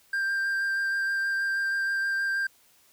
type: tone with vibrato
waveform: triangle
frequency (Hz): 1585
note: G6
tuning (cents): +19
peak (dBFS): -23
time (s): 0.13-2.47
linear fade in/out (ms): 5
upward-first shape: sine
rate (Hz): 6.3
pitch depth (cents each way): 11
effects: white hiss -61 dBFS RMS until 2.92 s